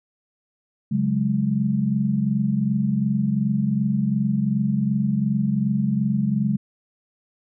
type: chord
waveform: sine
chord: C# suspended fourth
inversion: none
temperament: equal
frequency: 138.59 / 185 / 207.7 Hz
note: C#3 / F#3 / G#3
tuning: 0 / 0 / 0 cents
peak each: -24 / -25 / -21 dBFS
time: 0.91-6.57 s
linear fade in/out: 10 ms
effects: none